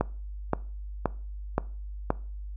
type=click train; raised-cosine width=1 ms; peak=-9 dBFS; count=5; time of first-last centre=0.01-2.104 s; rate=1.91 Hz; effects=noise-tail reverb RT60 0.4 s tail -21 dB re dry + added 50 Hz sine -35 dBFS peak until 2.56 s